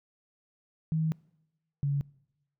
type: tone pair in turn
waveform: sine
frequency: 158.9 / 141.43 Hz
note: D#3 / C#3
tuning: +37 / +35 cents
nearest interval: major second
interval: 202 cents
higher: first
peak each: -25 / -25 dBFS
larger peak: neither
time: 0.92-1.12 / 1.83-2.01 s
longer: first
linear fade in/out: 0 ms
effects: noise-tail reverb RT60 0.9 s tail -24 dB re dry